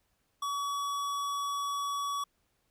sine tone with hard clipping, 1134 Hz, C#6, 39 cents sharp, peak -33 dBFS, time 0.42-2.24 s, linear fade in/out 5 ms, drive 16 dB, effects pink hiss -75 dBFS RMS until 2.7 s

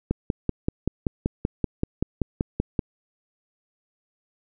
click train, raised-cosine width 3 ms, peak -9 dBFS, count 15, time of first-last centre 0.11-2.792 s, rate 5.22 Hz, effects none

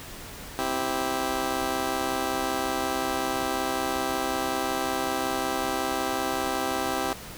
15% pulse chord, C major, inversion none, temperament just, 261.6 / 327 / 392.4 Hz, C4 / E4 / G4, 0 / -14 / +2 cents, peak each -25 dBFS, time 0.59-7.13 s, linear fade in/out 0 ms, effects pink hiss -41 dBFS RMS until 7.37 s

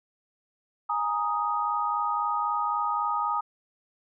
sine chord, Ab suspended second, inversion none, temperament just, 830.6 / 934.4 / 1245.9 Hz, Ab5 / Bb5 / Eb6, 0 / +4 / +2 cents, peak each -31 / -30 / -27 dBFS, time 0.89-3.41 s, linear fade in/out 10 ms, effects none

